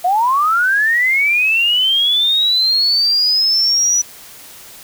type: linear sweep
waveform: sine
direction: up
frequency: 691 to 5920 Hz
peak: -11 dBFS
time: 0.04-4.02 s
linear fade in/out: 10 ms
effects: white hiss -38 dBFS RMS until 4.83 s